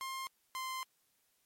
sawtooth tone pair in turn, 1060 / 1041.8 Hz, C6 / C6, +22 / -8 cents, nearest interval unison, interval 30 cents, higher first, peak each -35 / -34 dBFS, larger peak second, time 0.01-0.27 / 0.55-0.83 s, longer second, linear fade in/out 0 ms, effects white hiss -75 dBFS RMS until 1.45 s + MP3 64 kbps

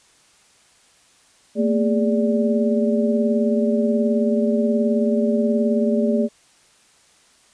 sine tone cluster, 224.5 / 243.2 / 411.2 / 584 Hz, A3 / B3 / G#4 / D5, +35 / -26 / -17 / -10 cents, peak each -18 / -27 / -23 / -23 dBFS, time 1.55-6.29 s, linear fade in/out 50 ms, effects white hiss -55 dBFS RMS until 7.53 s + resampled to 22050 Hz

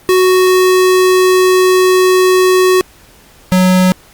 square tone pair in turn, 370 / 184.48 Hz, F#4 / F#3, 0 / -5 cents, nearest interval octave, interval 1205 cents, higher first, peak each -7 dBFS, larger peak neither, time 0.09-2.81 / 3.52-3.92 s, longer first, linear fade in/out 0 ms, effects pink hiss -43 dBFS RMS until 4.13 s + Opus 48 kbps

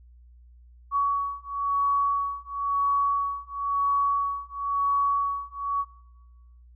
sine beating tone pair, 1125 / 1125.98 Hz, C#6 / C#6, +25 / +27 cents, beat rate 0.98 Hz, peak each -26 dBFS, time 0.91-5.85 s, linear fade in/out 50 ms, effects noise-tail reverb RT60 1.0 s tail -17 dB re dry + added 60 Hz sine -49 dBFS peak until 6.75 s

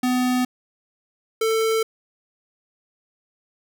square tone pair in turn, 251.1 / 445.1 Hz, B3 / A4, +29 / +20 cents, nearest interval minor seventh, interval 991 cents, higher second, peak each -19 dBFS, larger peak neither, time 0.03-0.45 / 1.41-1.83 s, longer neither, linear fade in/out 5 ms, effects none

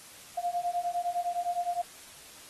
sine beating tone pair, 697 / 706.8 Hz, F5 / F5, -4 / +21 cents, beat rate 9.8 Hz, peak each -32 / -31 dBFS, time 0.37-1.82 s, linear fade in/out 10 ms, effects white hiss -50 dBFS RMS until 2.49 s + AAC 32 kbps

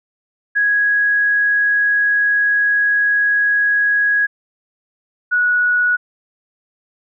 sine tone pair in turn, 1661.2 / 1464.5 Hz, G#6 / F#6, 0 / -18 cents, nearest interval major second, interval 218 cents, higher first, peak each -12 dBFS, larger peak neither, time 0.55-4.27 / 5.31-5.97 s, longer first, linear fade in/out 20 ms, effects none

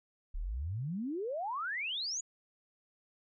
sine exponential sweep, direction up, 32.7 to 7050 Hz, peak -34 dBFS, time 0.34-2.21 s, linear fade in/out 10 ms, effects none

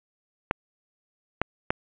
clicks, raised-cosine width 0.5 ms, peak -7 dBFS, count 3, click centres 0.511 / 1.416 / 1.705 s, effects resampled to 8000 Hz + 7-bit

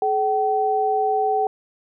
sine tone pair together, 426.7 / 765.4 Hz, G#4 / G5, +47 / -42 cents, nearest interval minor seventh, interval 1011 cents, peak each -22 / -19 dBFS, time 0.02-1.47 s, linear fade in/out 2 ms, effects none

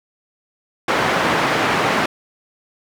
white band-pass noise, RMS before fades -18 dBFS, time 0.88-2.06 s, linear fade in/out 5 ms, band 140 to 1600 Hz, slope 12 dB/octave, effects none

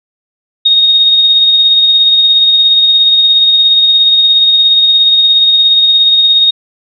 sine tone with tremolo, 3724 Hz, A#7, 2 cents flat, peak -3 dBFS, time 0.65-6.51 s, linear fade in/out 10 ms, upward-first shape sine, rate 17 Hz, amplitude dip 30%, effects none

